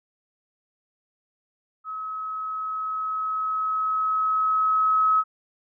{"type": "tone with level ramp", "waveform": "sine", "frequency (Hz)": 1282, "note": "E6", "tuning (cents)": -49, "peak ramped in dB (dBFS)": [-30, -16], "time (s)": [1.84, 5.24], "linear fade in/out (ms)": 50, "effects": []}